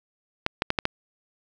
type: clicks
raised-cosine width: 0.3 ms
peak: -6 dBFS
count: 5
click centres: 0.464 / 0.621 / 0.704 / 0.788 / 0.854 s
effects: none